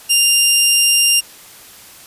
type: tone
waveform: 15% pulse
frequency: 2794 Hz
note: F7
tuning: in tune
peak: -3 dBFS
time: 0.09-1.21 s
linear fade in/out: 20 ms
effects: white hiss -40 dBFS RMS until 2.06 s + resampled to 32000 Hz